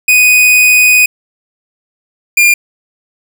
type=tone pair in turn; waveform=45% pulse; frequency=2489 / 2407 Hz; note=D#7 / D7; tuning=0 / +42 cents; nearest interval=minor second; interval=58 cents; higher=first; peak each=-4 dBFS; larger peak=neither; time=0.08-1.06 / 2.37-2.54 s; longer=first; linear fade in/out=5 ms; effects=none